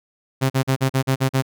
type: tone bursts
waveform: sawtooth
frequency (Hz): 132.9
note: C3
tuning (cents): +27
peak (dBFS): -12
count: 8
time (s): 0.41-1.424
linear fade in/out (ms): 20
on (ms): 90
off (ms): 42
effects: none